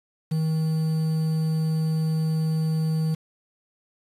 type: tone with quantisation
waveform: triangle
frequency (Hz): 158.6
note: D#3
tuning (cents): +33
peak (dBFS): -19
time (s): 0.31-3.15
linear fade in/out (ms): 10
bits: 7
effects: resampled to 32000 Hz